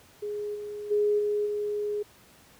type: tone with level steps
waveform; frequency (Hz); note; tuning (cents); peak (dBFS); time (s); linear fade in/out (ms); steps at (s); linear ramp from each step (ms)
sine; 416; G#4; +3; -30 / -34 / -21 / -24 / -27; 0.22-2.03; 10; 0.54 / 0.9 / 1.18 / 1.45; 20
effects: pink hiss -56 dBFS RMS until 2.59 s + high-pass 60 Hz 12 dB/octave